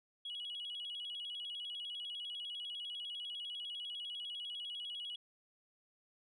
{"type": "tone with vibrato", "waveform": "sine", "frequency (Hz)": 3117, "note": "G7", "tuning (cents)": -11, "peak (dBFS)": -40, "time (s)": [0.25, 5.16], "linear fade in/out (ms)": 5, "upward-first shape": "square", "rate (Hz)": 10, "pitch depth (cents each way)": 110, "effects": ["tanh soft clip ceiling -37 dBFS"]}